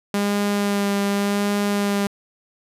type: tone with vibrato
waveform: sawtooth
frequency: 202.2 Hz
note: G#3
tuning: 46 cents flat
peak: -15 dBFS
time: 0.14-2.07 s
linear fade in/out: 2 ms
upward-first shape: sine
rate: 0.87 Hz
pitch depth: 14 cents each way
effects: resampled to 32000 Hz